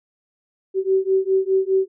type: beating tone pair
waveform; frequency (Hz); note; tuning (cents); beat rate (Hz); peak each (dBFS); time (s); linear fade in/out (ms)
sine; 380 / 384.9; F#4 / G4; +46 / -32; 4.9; -19 / -19; 0.74-1.88; 50
effects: none